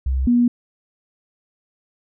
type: tone pair in turn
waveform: sine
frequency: 65.4 / 241.3 Hz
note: C2 / B3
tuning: 0 / -40 cents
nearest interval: octave + major seventh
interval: 2260 cents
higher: second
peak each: -17 / -12 dBFS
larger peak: second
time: 0.06-0.27 / 0.27-0.48 s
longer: neither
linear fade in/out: 5 ms
effects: none